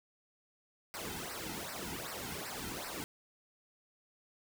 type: noise with flanger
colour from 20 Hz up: pink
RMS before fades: -42 dBFS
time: 0.94-3.04 s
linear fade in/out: 0 ms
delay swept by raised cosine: 0.29 to 1.79 ms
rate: 2.6 Hz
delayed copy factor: -0.85
effects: none